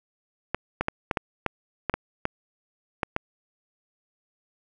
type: clicks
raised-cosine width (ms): 0.5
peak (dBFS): -9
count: 11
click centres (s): 0.546 / 0.81 / 0.884 / 1.112 / 1.172 / 1.463 / 1.897 / 1.94 / 2.254 / 3.032 / 3.164
effects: none